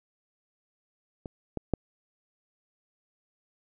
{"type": "clicks", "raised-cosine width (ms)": 2, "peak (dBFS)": [-24, -18, -11], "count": 3, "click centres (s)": [1.258, 1.573, 1.737], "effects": []}